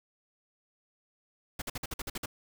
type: noise bursts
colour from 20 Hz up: pink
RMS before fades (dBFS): -36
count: 9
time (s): 1.59-2.259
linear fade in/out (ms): 5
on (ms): 29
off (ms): 51
effects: none